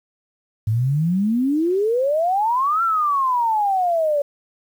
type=exponential two-way sweep; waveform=sine; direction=up then down; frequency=104.3 to 1378 to 564 Hz; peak=-16 dBFS; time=0.67-4.22 s; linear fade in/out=5 ms; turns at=2.83 s; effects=8-bit